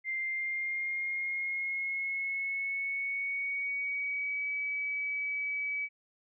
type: tone with pitch glide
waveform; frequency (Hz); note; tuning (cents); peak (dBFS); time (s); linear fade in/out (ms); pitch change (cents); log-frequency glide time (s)
sine; 2094 to 2284; C7 to D7; +1 to -49; -31; 0.04-5.89; 50; +150; 0.17-4.5
effects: none